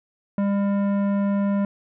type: tone with tanh clipping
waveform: sine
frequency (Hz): 200.3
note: G3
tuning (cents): +38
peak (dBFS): -21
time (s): 0.38-1.65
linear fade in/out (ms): 2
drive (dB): 14
effects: none